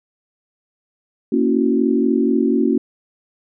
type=chord; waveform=sine; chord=F# dominant seventh; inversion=first; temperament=equal; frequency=233.1 / 277.2 / 329.6 / 370 Hz; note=A#3 / C#4 / E4 / F#4; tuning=0 / 0 / 0 / 0 cents; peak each=-18 / -18 / -22 / -20 dBFS; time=1.32-2.78 s; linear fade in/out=5 ms; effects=none